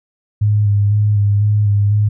sine tone with vibrato, 103.4 Hz, G#2, 7 cents flat, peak -10 dBFS, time 0.41-2.09 s, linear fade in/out 10 ms, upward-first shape square, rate 2 Hz, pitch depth 23 cents each way, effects none

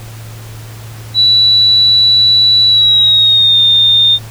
sine tone with pitch glide, 3944 to 3638 Hz, B7 to A#7, -3 to -43 cents, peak -5 dBFS, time 1.14-4.19 s, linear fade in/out 50 ms, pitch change -140 cents, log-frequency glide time 2.67-3.59 s, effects added 111 Hz sine -27 dBFS peak until 4.3 s + pink hiss -35 dBFS RMS until 4.3 s

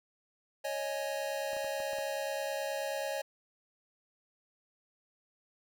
square chord, C# suspended second, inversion none, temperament just, 554.4 / 623.7 / 831.5 Hz, C#5 / D#5 / G#5, 0 / +4 / +2 cents, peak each -37 / -39 / -42 dBFS, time 0.64-3.22 s, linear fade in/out 10 ms
clicks, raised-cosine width 1 ms, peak -35 dBFS, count 6, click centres 1.532 / 1.567 / 1.645 / 1.802 / 1.932 / 1.986 s
effects none

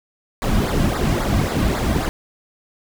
brown noise with flanger, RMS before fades -19 dBFS, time 0.42-2.09 s, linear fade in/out 0 ms, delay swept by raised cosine 0.33 to 2.33 ms, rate 3.7 Hz, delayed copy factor -0.75, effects none

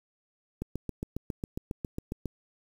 click train, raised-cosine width 3 ms, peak -20 dBFS, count 13, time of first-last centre 0.62-2.257 s, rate 7.33 Hz, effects 8-bit

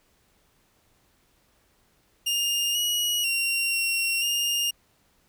sawtooth tone with pitch steps, 2821 / 2905 / 2756 / 2739 / 2825 Hz, F7 / F#7 / F7 / F7 / F7, +17 / -32 / -24 / -34 / +19 cents, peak -20 dBFS, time 2.26-4.71 s, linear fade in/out 10 ms, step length 490 ms, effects pink hiss -65 dBFS RMS until 5.28 s

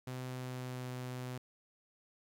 sawtooth tone with pitch glide, 127.7 to 126.23 Hz, C3 to B2, -42 to +38 cents, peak -36 dBFS, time 0.07-1.38 s, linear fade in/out 5 ms, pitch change -20 cents, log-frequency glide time 0.26-0.9 s, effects 12-bit

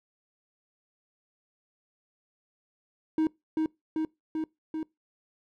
triangle tone with echo, 315.5 Hz, D#4, 24 cents sharp, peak -20 dBFS, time 3.18-3.27 s, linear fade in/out 2 ms, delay 390 ms, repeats 4, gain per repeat -2 dB, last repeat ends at 4.83 s, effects noise-tail reverb RT60 0.2 s tail -23 dB re dry

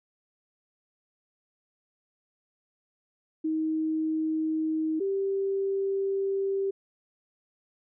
sine tone pair in turn, 315.5 / 391.1 Hz, D#4 / G4, +24 / -4 cents, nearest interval major third, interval 372 cents, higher second, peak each -25 dBFS, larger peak neither, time 3.44-5 / 5-6.71 s, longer second, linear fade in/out 10 ms, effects none

